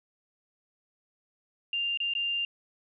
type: tone with dropouts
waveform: sine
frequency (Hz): 2794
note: F7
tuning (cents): 0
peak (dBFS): -27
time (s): 1.73-2.45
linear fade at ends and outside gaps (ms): 2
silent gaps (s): 1.974-2.002 / 2.137-2.151
effects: none